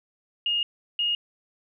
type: tone pair in turn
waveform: sine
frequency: 2848 / 2858 Hz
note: F7 / F7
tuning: +33 / +39 cents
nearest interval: unison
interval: 6 cents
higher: second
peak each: -22 / -22 dBFS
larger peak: neither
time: 0.46-0.63 / 0.99-1.15 s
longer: first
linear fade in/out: 2 ms
effects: none